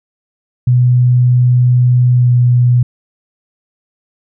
sine tone with pitch glide, 124.1 to 122.82 Hz, B2 to B2, +9 to -9 cents, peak -6 dBFS, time 0.67-2.83 s, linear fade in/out 5 ms, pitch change -18 cents, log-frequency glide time 2.14-2.3 s, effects none

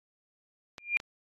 clicks, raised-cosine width 0.2 ms, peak -23 dBFS, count 2, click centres 0.782 / 1.001 s
sine tone with exponential growth, 2400 Hz, D7, 37 cents sharp, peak -20 dBFS, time 0.79-0.97 s, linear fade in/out 0 ms, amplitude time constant 39 ms
effects AAC 32 kbps

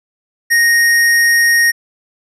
square tone, 1864.7 Hz, A#6, in tune, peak -9 dBFS, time 0.5-1.72 s, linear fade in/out 20 ms, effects resampled to 32000 Hz

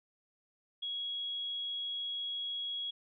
sine tone, 3322 Hz, G#7, in tune, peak -35 dBFS, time 0.82-2.91 s, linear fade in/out 10 ms, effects none

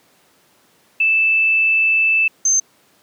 sine tone pair in turn, 2637 / 6272 Hz, E7 / G8, 0 / 0 cents, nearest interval octave + minor third, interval 1500 cents, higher second, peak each -12 dBFS, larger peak neither, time 1-2.28 / 2.45-2.6 s, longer first, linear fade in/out 5 ms, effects pink hiss -55 dBFS RMS until 3.02 s + high-pass 200 Hz 12 dB/octave

